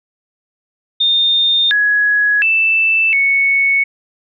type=tone with pitch steps; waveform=sine; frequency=3640 / 1675 / 2648 / 2214 Hz; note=A#7 / G#6 / E7 / C#7; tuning=-42 / +14 / +7 / -3 cents; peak=-10 dBFS; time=1-3.84 s; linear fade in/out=10 ms; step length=710 ms; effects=none